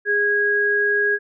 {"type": "tone pair together", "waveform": "sine", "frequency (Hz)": [412, 1648], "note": ["G#4", "G#6"], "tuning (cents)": [-14, -14], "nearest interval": "2 octaves", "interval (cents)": 2400, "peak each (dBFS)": [-22, -17], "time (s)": [0.05, 1.19], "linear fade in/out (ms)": 50, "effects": []}